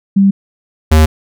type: tone pair in turn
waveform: sine / square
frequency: 196.4 / 78.14 Hz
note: G3 / D#2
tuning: +4 / +8 cents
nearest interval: octave + major third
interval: 1596 cents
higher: first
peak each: -5 dBFS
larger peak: neither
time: 0.16-0.31 / 0.91-1.06 s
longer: neither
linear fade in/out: 10 ms
effects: none